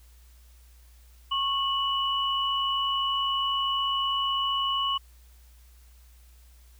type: tone pair together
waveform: sine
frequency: 1096.5 / 2952 Hz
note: C#6 / F#7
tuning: -19 / -5 cents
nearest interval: octave + perfect fourth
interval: 1714 cents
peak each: -27 dBFS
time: 1.31-4.98 s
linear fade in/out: 10 ms
effects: added 60 Hz sine -51 dBFS peak until 6.79 s + white hiss -62 dBFS RMS until 6.79 s